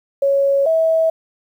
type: tone pair in turn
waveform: sine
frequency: 554.4 / 648 Hz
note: C#5 / E5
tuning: 0 / -30 cents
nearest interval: minor third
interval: 270 cents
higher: second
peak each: -12 dBFS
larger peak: neither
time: 0.22-0.66 / 0.66-1.1 s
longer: neither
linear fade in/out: 5 ms
effects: 8-bit